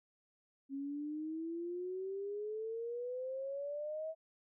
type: exponential sweep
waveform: sine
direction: up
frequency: 271 to 647 Hz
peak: -38 dBFS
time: 0.69-4.15 s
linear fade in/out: 50 ms
effects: none